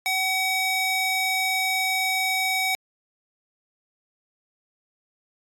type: tone with high-pass filter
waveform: square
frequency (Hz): 756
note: F#5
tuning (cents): +37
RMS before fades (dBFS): -24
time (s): 0.06-2.75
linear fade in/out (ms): 0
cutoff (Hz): 1500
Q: 1.9
effects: AAC 64 kbps